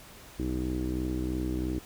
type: tone with low-pass filter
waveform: sawtooth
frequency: 63 Hz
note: B1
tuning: 35 cents sharp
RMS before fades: -31 dBFS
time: 0.39-1.79 s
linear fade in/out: 5 ms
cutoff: 330 Hz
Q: 6.2
effects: pink hiss -50 dBFS RMS until 1.85 s